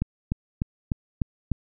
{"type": "click train", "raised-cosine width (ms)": 5, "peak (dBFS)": -12, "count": 6, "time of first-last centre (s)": [0.02, 1.517], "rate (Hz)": 3.34, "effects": []}